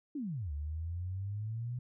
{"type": "exponential two-way sweep", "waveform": "sine", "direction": "down then up", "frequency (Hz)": [313.8, 71.3, 125.4], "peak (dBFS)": -35, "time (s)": [0.15, 1.79], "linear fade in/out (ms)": 5, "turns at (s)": 0.52, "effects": []}